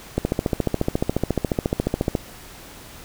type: click train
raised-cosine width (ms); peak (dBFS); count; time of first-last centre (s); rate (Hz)
2; -6; 29; 0.18-2.152; 14.2
effects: pink hiss -42 dBFS RMS until 3.04 s

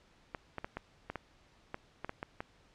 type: clicks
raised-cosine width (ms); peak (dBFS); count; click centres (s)
0.5; -23; 11; 0.348 / 0.583 / 0.645 / 0.77 / 1.1 / 1.157 / 1.744 / 2.046 / 2.094 / 2.229 / 2.405
effects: pink hiss -65 dBFS RMS until 2.74 s + low-pass 5000 Hz 12 dB/octave

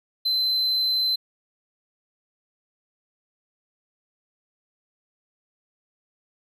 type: tone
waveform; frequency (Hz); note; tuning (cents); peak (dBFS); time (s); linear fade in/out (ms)
triangle; 4066; B7; +50; -19; 0.25-1.16; 10
effects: none

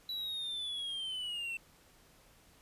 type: linear sweep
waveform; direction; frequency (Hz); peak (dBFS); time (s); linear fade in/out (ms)
triangle; down; 3951 to 2670; -35; 0.09-1.57; 2
effects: pink hiss -63 dBFS RMS until 2.61 s + resampled to 32000 Hz

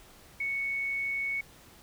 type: tone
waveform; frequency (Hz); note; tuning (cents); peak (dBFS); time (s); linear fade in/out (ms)
sine; 2217; C#7; 0; -29; 0.4-1.41; 5
effects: pink hiss -55 dBFS RMS until 1.82 s

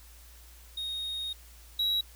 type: tone pair in turn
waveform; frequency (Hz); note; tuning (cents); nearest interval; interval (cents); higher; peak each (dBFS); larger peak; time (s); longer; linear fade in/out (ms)
triangle; 3729 / 3872; A#7 / B7; 0 / -35; minor second; 65; second; -31 / -24; second; 0.77-1.33 / 1.79-2.01; first; 5
effects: added 58 Hz sine -51 dBFS peak until 2.15 s + white hiss -56 dBFS RMS until 2.15 s

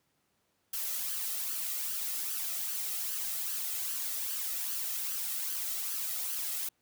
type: noise with flanger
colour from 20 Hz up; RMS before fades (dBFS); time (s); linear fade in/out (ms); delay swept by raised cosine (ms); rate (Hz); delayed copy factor
blue; -35; 0.73-6.69; 5; 0.65 to 1.58; 2.5; +0.5
effects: pink hiss -75 dBFS RMS until 6.81 s + high-pass 100 Hz 12 dB/octave

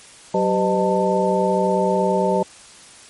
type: tone cluster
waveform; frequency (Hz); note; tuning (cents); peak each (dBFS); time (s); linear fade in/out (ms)
sine; 187 / 388.6 / 504 / 613 / 889; F#3 / G4 / B4 / D#5 / A5; +19 / -15 / +35 / -26 / +18; -22; 0.34-2.43; 5
effects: white hiss -44 dBFS RMS until 3.09 s + MP3 48 kbps

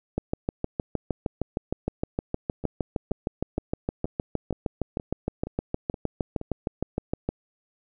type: two click trains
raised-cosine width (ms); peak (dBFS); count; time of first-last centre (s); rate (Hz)
2; -21 / -12; 9 / 47; 2.64-6.414 / 0.18-7.29; 2.12 / 6.47
effects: none

